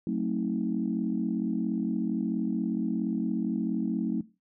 sine chord, F# diminished seventh, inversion none, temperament just, 185 / 222 / 266.4 / 319.7 Hz, F#3 / A3 / C4 / Eb4, 0 / +16 / +31 / +47 cents, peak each -31 / -30 / -33 / -33 dBFS, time 0.07-4.21 s, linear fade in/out 2 ms, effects noise-tail reverb RT60 0.3 s tail -20 dB re dry + tanh soft clip ceiling -16 dBFS

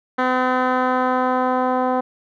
10% pulse tone with low-pass filter sweep, 254.7 Hz, C4, 46 cents flat, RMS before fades -19 dBFS, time 0.18-2.01 s, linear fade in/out 10 ms, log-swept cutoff 1900 to 860 Hz, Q 1.2, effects none

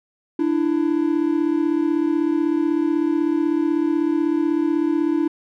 triangle tone pair together, 296.7 / 332.8 Hz, D4 / E4, +18 / +17 cents, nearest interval major second, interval 199 cents, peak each -18 dBFS, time 0.39-5.28 s, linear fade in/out 5 ms, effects none

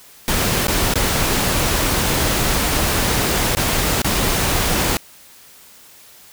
pink noise with dropouts, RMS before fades -18 dBFS, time 0.28-4.97 s, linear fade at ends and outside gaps 0 ms, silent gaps 0.67-0.682 / 0.938-0.956 / 3.55-3.57 / 4.018-4.045 s, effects white hiss -45 dBFS RMS until 6.32 s

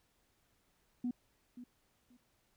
sine tone with echo, 245.2 Hz, B3, 12 cents flat, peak -32 dBFS, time 1.04-1.11 s, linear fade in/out 5 ms, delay 530 ms, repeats 2, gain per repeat -14 dB, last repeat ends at 2.17 s, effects tanh soft clip ceiling -29 dBFS + pink hiss -75 dBFS RMS until 2.56 s

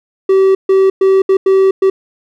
triangle tone bursts at uneven times, 384.3 Hz, G4, 34 cents flat, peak -4 dBFS, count 6, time 0.29-0.55 / 0.69-0.9 / 1.01-1.22 / 1.29-1.37 / 1.46-1.71 / 1.82-1.9 s, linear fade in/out 5 ms, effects none

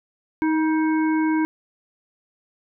harmonic tone with a mistuned harmonic, 314.3 Hz, D#4, 18 cents sharp, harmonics 1 / 3 / 5 / 7, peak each -18 / -28 / -32 / -35 dBFS, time 0.42-1.45 s, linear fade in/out 0 ms, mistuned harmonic 3, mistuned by +24 cents, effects none

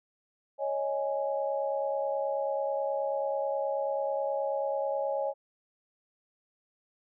sine chord, C# suspended second, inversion none, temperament just, 554.4 / 623.7 / 831.5 Hz, C#5 / D#5 / G#5, 0 / +4 / +2 cents, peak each -30 / -34 / -35 dBFS, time 0.58-5.34 s, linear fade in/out 50 ms, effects none

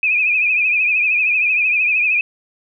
sine tone with vibrato, 2489 Hz, D#7, in tune, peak -13 dBFS, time 0.03-2.21 s, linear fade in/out 2 ms, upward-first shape triangle, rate 13 Hz, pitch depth 89 cents each way, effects none

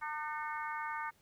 harmonic tone with a mistuned harmonic, 302.3 Hz, D#4, 50 cents flat, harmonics 3 / 4 / 5 / 6 / 7, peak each -40 / -42 / -44 / -46 / -47 dBFS, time 0.01-1.11 s, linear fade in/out 20 ms, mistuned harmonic 7, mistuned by +53 cents, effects pink hiss -69 dBFS RMS until 1.21 s

